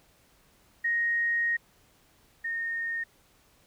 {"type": "tone pair in turn", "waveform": "sine", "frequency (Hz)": [1870, 1841.1], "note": ["A#6", "A#6"], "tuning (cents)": [5, -22], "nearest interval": "unison", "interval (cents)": 27, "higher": "first", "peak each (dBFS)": [-24, -29], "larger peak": "first", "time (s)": [[0.84, 1.57], [2.44, 3.04]], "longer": "first", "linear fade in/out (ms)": 10, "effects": ["pink hiss -63 dBFS RMS until 3.66 s"]}